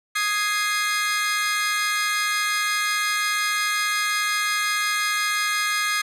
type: chord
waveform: sawtooth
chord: Ab major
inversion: second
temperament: equal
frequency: 1244.5 / 1661.2 / 2093 Hz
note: Eb6 / Ab6 / C7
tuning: 0 / 0 / 0 cents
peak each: -22 dBFS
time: 0.15-6.02 s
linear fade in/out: 10 ms
effects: low-pass 12000 Hz 12 dB/octave